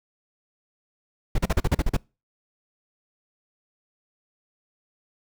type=noise bursts; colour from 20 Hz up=brown; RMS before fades=-19 dBFS; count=9; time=1.35-1.967 s; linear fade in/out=5 ms; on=33 ms; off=40 ms; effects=noise-tail reverb RT60 0.3 s tail -26 dB re dry